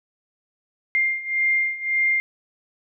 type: beating tone pair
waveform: sine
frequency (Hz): 2107 / 2108.8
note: C7 / C7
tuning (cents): +12 / +13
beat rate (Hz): 1.8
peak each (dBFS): -24 / -21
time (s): 0.95-2.2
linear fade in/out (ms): 0
effects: none